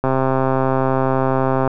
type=click train; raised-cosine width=1 ms; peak=-4 dBFS; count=217; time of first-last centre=0.04-1.676 s; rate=132 Hz; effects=none